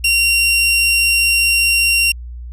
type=tone; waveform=sawtooth; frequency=2755 Hz; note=F7; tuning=24 cents flat; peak=-8 dBFS; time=0.04-2.12 s; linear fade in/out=5 ms; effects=added 60 Hz sine -27 dBFS peak until 2.52 s + resampled to 32000 Hz